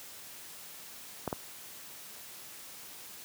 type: clicks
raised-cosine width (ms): 1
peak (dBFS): -18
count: 2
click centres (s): 1.277 / 1.328
effects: white hiss -48 dBFS RMS until 3.24 s + high-pass 80 Hz 12 dB/octave